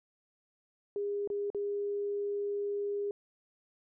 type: tone with dropouts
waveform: sine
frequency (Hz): 406.7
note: G#4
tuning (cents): -36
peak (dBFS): -31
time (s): 0.96-3.11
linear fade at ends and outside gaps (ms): 1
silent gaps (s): 1.275-1.301 / 1.502-1.547
effects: none